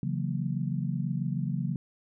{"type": "chord", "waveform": "sine", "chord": "F# dominant seventh", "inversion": "second", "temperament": "just", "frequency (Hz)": [138.75, 166.5, 185, 231.2], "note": ["C#3", "E3", "F#3", "A#3"], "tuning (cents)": [2, 18, 0, -14], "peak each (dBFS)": [-31, -33, -34, -37], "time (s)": [0.03, 1.76], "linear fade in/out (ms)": 2, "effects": []}